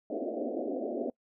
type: band-pass noise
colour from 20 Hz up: pink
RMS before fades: -34 dBFS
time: 0.1-1.1 s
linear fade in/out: 2 ms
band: 230 to 700 Hz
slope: 96 dB/octave
effects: noise-tail reverb RT60 0.1 s tail -24 dB re dry